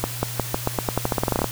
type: accelerating click train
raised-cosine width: 1 ms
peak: -6 dBFS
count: 18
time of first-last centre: 0.04-1.443 s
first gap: 190 ms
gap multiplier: 0.88
effects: added 119 Hz sine -32 dBFS peak until 1.51 s + white hiss -33 dBFS RMS until 1.51 s

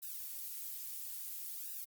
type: noise with flanger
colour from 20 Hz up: violet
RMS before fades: -44 dBFS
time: 0.02-1.85 s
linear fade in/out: 10 ms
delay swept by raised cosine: 0.9 to 6 ms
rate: 0.59 Hz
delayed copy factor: -0.95
effects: Opus 48 kbps

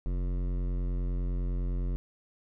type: tone with hard clipping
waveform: sine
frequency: 44.94 Hz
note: F#1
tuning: 50 cents flat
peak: -30 dBFS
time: 0.06-1.96 s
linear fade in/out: 0 ms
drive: 15 dB
effects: none

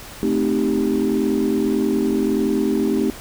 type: chord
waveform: sine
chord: A half-diminished seventh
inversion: none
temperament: equal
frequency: 220 / 261.6 / 311.1 / 392 Hz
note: A3 / C4 / Eb4 / G4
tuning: 0 / 0 / 0 / 0 cents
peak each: -21 dBFS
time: 0.23-3.1 s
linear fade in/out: 0 ms
effects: tanh soft clip ceiling -10 dBFS + pink hiss -37 dBFS RMS until 3.2 s

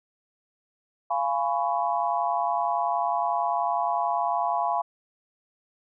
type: chord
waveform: sine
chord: C# dominant seventh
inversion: first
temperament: just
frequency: 693 / 831.5 / 997.9 / 1108.7 Hz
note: E#5 / G#5 / B5 / C#6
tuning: -14 / +2 / +18 / 0 cents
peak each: -27 / -28 / -28 / -32 dBFS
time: 1.1-4.82 s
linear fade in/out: 10 ms
effects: none

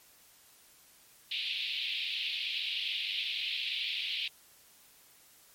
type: band-pass noise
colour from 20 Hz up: pink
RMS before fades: -35 dBFS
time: 1.31-4.28 s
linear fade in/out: 5 ms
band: 2500 to 4000 Hz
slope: 48 dB/octave
effects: white hiss -60 dBFS RMS until 5.54 s + MP3 64 kbps

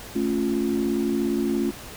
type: chord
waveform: sine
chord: A augmented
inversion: none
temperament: equal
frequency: 220 / 277.2 / 349.2 Hz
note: A3 / C#4 / E#4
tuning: 0 / 0 / 0 cents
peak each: -25 dBFS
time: 0.15-1.71 s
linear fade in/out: 10 ms
effects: tanh soft clip ceiling -12 dBFS + pink hiss -40 dBFS RMS until 1.96 s

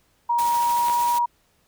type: tone with pitch glide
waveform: sine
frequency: 948 to 955.1 Hz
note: A#5 to A#5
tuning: +29 to +42 cents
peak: -18 dBFS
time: 0.29-1.26 s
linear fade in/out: 10 ms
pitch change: +13 cents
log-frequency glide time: 0.56-0.95 s
type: noise with tremolo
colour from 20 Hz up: white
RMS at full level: -32 dBFS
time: 0.38-1.19 s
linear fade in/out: 10 ms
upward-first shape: triangle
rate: 13 Hz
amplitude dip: 30%
type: clicks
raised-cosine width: 0.3 ms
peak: -16 dBFS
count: 2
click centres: 0.884 / 0.898 s
effects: pink hiss -64 dBFS RMS until 1.67 s

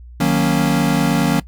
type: chord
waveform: square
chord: D# minor seventh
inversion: none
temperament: equal with one note detuned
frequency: 155.56 / 185 / 233.1 / 278.6 Hz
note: D#3 / F#3 / A#3 / C#4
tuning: 0 / 0 / 0 / +9 cents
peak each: -20 dBFS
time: 0.2-1.4 s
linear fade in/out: 5 ms
effects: noise-tail reverb RT60 0.1 s tail -19 dB re dry + added 60 Hz sine -35 dBFS peak until 1.47 s

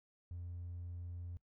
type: tone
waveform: triangle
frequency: 87.3 Hz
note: F2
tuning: in tune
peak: -40 dBFS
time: 0.31-1.37 s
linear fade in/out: 0 ms
effects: noise-tail reverb RT60 0.1 s tail -22 dB re dry + tanh soft clip ceiling -38 dBFS

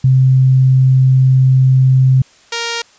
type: tone pair in turn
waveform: sine / 5% pulse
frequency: 130.81 / 466.2 Hz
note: C3 / A#4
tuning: 0 / 0 cents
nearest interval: octave + minor seventh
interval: 2200 cents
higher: second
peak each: -6 dBFS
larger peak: neither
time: 0.04-2.22 / 2.52-2.82 s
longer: first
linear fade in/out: 5 ms
effects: white hiss -47 dBFS RMS until 2.98 s + resampled to 16000 Hz

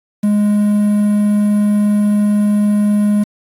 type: tone with quantisation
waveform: triangle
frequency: 207.5 Hz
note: G#3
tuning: 1 cent flat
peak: -8 dBFS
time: 0.23-3.24 s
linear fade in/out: 10 ms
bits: 6
effects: AAC 48 kbps

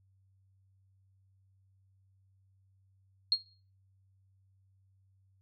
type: tone with exponential decay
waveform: sine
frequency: 4261 Hz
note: C8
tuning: 31 cents sharp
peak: -20 dBFS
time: 3.32-3.46 s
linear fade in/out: 1 ms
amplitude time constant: 29 ms
effects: noise-tail reverb RT60 0.4 s tail -19 dB re dry + added 96 Hz sine -65 dBFS peak until 5.41 s

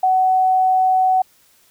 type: tone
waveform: sine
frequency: 749 Hz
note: F#5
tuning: 21 cents sharp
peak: -12 dBFS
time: 0.03-1.22 s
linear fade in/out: 5 ms
effects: white hiss -55 dBFS RMS until 1.7 s

